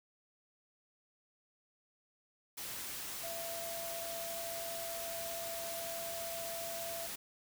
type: tone in noise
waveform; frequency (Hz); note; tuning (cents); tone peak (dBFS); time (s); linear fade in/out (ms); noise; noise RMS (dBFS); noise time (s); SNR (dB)
sine; 672; E5; +33; -42; 3.23-7.07; 10; white; -43; 2.57-7.16; -2
effects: none